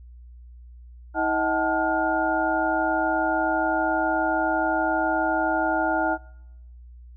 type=tone cluster; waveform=sine; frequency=321.2 / 633 / 745 / 872 / 1422 Hz; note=E4 / D#5 / F#5 / A5 / F6; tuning=-45 / +30 / +12 / -16 / +31 cents; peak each=-27 dBFS; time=1.14-6.18 s; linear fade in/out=50 ms; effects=noise-tail reverb RT60 0.9 s tail -25 dB re dry + added 60 Hz sine -42 dBFS peak until 7.16 s